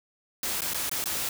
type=noise with dropouts; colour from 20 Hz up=white; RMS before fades=-30 dBFS; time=0.43-1.29 s; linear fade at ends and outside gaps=2 ms; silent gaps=0.608-0.618 / 0.736-0.744 / 0.895-0.914 / 1.041-1.057 s; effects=none